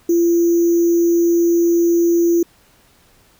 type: tone with sample-and-hold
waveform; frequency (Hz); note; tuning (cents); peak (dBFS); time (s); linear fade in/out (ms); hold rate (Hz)
sine; 341; F4; -41; -11; 0.09-2.43; 5; 6300
effects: pink hiss -53 dBFS RMS until 3.39 s